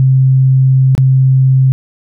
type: tone with dropouts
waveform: sine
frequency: 131.9 Hz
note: C3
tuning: 14 cents sharp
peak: -5 dBFS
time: 0-1.72 s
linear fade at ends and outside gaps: 0 ms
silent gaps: 0.951-0.979 s
effects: none